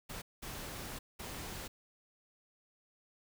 pink noise bursts at uneven times, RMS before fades -44 dBFS, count 3, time 0.09-0.22 / 0.42-0.99 / 1.19-1.68 s, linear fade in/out 10 ms, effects none

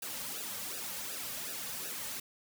white noise with flanger, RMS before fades -40 dBFS, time 0.02-2.2 s, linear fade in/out 5 ms, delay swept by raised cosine 0.92 to 3.02 ms, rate 2.7 Hz, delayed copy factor -0.85, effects none

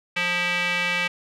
square tone with band-pass filter, 177 Hz, F3, 23 cents sharp, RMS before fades -24 dBFS, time 0.16-1.08 s, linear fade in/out 10 ms, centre 2400 Hz, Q 3.1, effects none

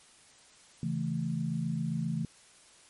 sine chord, A major, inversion first, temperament just, 137.5 / 165 / 220 Hz, C#3 / E3 / A3, -14 / +2 / 0 cents, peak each -35 / -32 / -35 dBFS, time 0.83-2.25 s, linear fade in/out 2 ms, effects white hiss -58 dBFS RMS until 2.89 s + MP3 48 kbps

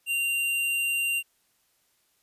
square tone, 2774 Hz, F7, 12 cents flat, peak -25 dBFS, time 0.06-1.23 s, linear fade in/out 50 ms, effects white hiss -69 dBFS RMS until 2.22 s + resampled to 32000 Hz

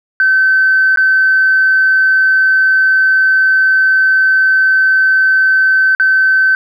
sine tone with dropouts, 1536 Hz, G6, 36 cents flat, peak -6 dBFS, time 0.2-6.55 s, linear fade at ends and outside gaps 1 ms, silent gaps 0.96-0.973 / 5.95-5.998 s, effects tanh soft clip ceiling -2 dBFS + 8-bit

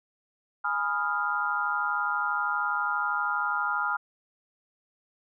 sine chord, F half-diminished seventh, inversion first, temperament equal, 830.6 / 987.8 / 1244.5 / 1396.9 Hz, Ab5 / Cb6 / Eb6 / F6, 0 / 0 / 0 / 0 cents, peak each -33 / -34 / -31 / -28 dBFS, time 0.64-3.97 s, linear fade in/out 10 ms, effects none

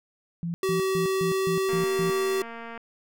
sine tone bursts, 169.5 Hz, E3, 49 cents sharp, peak -27 dBFS, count 7, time 0.43-2.1 s, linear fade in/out 0 ms, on 110 ms, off 150 ms
square tone with pitch glide, 381.5 to 384.2 Hz, G4 to G4, -47 to -35 cents, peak -24 dBFS, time 0.63-2.42 s, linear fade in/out 2 ms, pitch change +12 cents, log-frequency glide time 0.86-1.99 s
click train, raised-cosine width 0.5 ms, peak -25 dBFS, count 252, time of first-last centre 1.69-2.777 s, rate 231 Hz
effects none

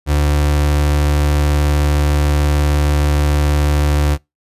35% pulse tone, 73.42 Hz, D2, in tune, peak -10 dBFS, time 0.06-4.18 s, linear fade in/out 50 ms, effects noise-tail reverb RT60 0.2 s tail -25 dB re dry + resampled to 32000 Hz

